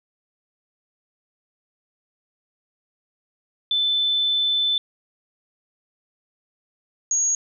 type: tone pair in turn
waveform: sine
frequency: 3520 / 6626 Hz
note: A7 / G#8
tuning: 0 / -5 cents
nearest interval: major seventh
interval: 1095 cents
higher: second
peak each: -18 dBFS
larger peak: neither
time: 3.71-4.78 / 7.11-7.35 s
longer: first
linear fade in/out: 2 ms
effects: none